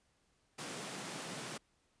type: high-pass noise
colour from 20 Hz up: pink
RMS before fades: -44 dBFS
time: 0.58-1.58 s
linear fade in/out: 10 ms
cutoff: 130 Hz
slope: 48 dB/octave
effects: pink hiss -75 dBFS RMS until 2 s + resampled to 22050 Hz